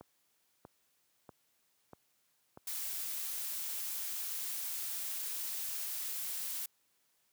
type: click train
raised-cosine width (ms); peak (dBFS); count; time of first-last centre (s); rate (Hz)
1; -35; 5; 0.01-2.574; 1.56
type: noise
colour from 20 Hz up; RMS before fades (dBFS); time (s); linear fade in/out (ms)
blue; -39; 2.67-6.66; 5
effects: white hiss -75 dBFS RMS until 7.32 s + high-pass 80 Hz 12 dB/octave